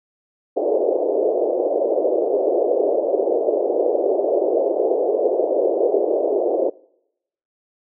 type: band-pass noise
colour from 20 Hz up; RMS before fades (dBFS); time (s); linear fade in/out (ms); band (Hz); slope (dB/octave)
pink; -19; 0.56-6.7; 10; 360 to 640; 48
effects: noise-tail reverb RT60 0.8 s tail -24 dB re dry